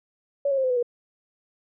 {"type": "tone with pitch steps", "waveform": "sine", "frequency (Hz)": [564, 546.4, 529.3, 512.7, 496.7, 481.2], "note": ["C#5", "C#5", "C5", "C5", "B4", "B4"], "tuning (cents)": [30, -25, 20, -35, 10, -45], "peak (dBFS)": -20, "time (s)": [0.45, 0.828], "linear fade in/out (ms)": 5, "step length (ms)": 63, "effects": []}